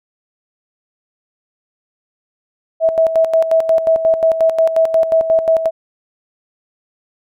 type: tone with tremolo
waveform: sine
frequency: 650 Hz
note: E5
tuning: 24 cents flat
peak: -8 dBFS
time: 2.8-5.71 s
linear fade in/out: 50 ms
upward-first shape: square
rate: 5.6 Hz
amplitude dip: 65%
effects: none